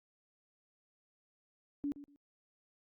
sine tone with echo, 286.3 Hz, D4, 44 cents flat, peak -33 dBFS, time 1.84-1.92 s, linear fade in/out 0 ms, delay 120 ms, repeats 2, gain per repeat -14 dB, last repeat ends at 2.16 s, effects Opus 48 kbps

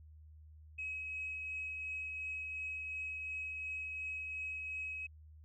sine tone with tremolo, 2552 Hz, D#7, 43 cents sharp, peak -37 dBFS, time 0.78-5.07 s, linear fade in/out 10 ms, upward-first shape triangle, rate 2.8 Hz, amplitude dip 30%, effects tanh soft clip ceiling -33 dBFS + added 77 Hz sine -54 dBFS peak until 5.44 s

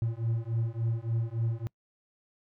triangle beating tone pair, 112.9 / 116.4 Hz, A2 / A#2, +45 / -2 cents, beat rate 3.5 Hz, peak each -29 dBFS, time 0.02-1.67 s, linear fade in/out 0 ms, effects noise-tail reverb RT60 0.1 s tail -26 dB re dry

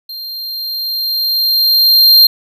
square tone with level ramp, 4186 Hz, C8, in tune, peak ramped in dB -25 to -3 dBFS, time 0.09-2.27 s, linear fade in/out 5 ms, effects none

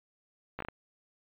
slowing click train, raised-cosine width 0.5 ms, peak -22 dBFS, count 5, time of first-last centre 0.59-0.685 s, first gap 14 ms, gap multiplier 1.37, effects resampled to 8000 Hz

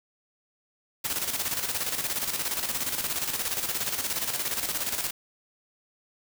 white noise with tremolo, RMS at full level -28 dBFS, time 1.04-5.11 s, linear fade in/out 10 ms, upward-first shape square, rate 17 Hz, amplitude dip 55%, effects none

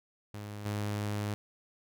sawtooth tone with level steps, 103.83 Hz, G#2, in tune, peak -36 / -28 dBFS, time 0.34-1.34 s, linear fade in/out 0 ms, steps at 0.65 s, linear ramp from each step 10 ms, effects none

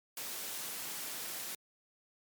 white noise, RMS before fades -41 dBFS, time 0.17-1.55 s, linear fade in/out 2 ms, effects high-pass 150 Hz 12 dB/octave + MP3 96 kbps

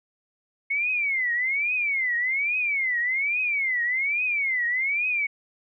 sine tone with vibrato, 2180 Hz, C#7, 29 cents flat, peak -22 dBFS, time 0.7-5.27 s, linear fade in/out 10 ms, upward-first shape triangle, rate 1.2 Hz, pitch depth 270 cents each way, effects none

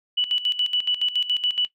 sine tone with tremolo, 2960 Hz, F#7, in tune, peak -18 dBFS, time 0.17-1.67 s, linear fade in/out 10 ms, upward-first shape square, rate 7.1 Hz, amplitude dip 75%, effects noise-tail reverb RT60 0.1 s tail -17 dB re dry

